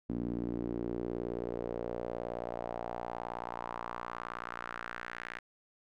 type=tone with band-pass filter sweep; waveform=sawtooth; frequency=59 Hz; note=A#1; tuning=22 cents sharp; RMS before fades=-39 dBFS; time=0.09-5.39 s; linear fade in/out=5 ms; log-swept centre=260 to 1800 Hz; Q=2.8; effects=none